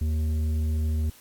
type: tone with tanh clipping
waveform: sine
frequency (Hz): 77.78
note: D#2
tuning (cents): 0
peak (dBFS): -24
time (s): 0.01-1.1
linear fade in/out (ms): 5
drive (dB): 8
effects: white hiss -53 dBFS RMS until 1.2 s + AAC 64 kbps